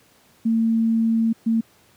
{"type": "tone bursts at uneven times", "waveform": "sine", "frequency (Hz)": 226.2, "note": "A3", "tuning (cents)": 48, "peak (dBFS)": -16, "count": 2, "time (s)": [[0.45, 1.33], [1.46, 1.61]], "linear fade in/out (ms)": 10, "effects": ["pink hiss -56 dBFS RMS until 1.96 s", "high-pass 100 Hz 12 dB/octave"]}